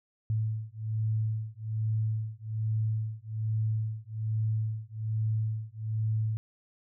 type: beating tone pair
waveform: sine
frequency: 109 / 110.2 Hz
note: A2 / A2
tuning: -16 / +3 cents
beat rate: 1.2 Hz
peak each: -31 dBFS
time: 0.3-6.37 s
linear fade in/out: 0 ms
effects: none